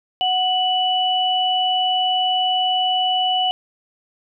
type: tone pair together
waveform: sine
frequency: 740 / 2960 Hz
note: F#5 / F#7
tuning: 0 / 0 cents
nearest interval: 2 octaves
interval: 2400 cents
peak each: -19 dBFS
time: 0.21-3.51 s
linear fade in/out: 0 ms
effects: none